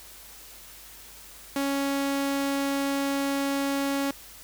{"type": "tone", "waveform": "sawtooth", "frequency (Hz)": 277.5, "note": "C#4", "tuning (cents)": 2, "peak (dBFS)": -21, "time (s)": [1.56, 4.11], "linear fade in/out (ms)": 2, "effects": ["added 50 Hz sine -56 dBFS peak until 4.43 s", "white hiss -47 dBFS RMS until 4.43 s"]}